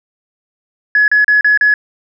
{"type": "tone bursts", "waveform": "sine", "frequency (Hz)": 1693, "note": "G#6", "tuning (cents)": 33, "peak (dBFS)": -6, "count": 5, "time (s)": [0.95, 1.74], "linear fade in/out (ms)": 2, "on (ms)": 130, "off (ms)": 35, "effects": ["tanh soft clip ceiling -2 dBFS"]}